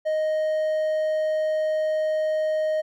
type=tone with hard clipping; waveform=triangle; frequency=622.3 Hz; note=D#5; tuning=in tune; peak=-22 dBFS; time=0.05-2.82 s; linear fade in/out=20 ms; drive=6 dB; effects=none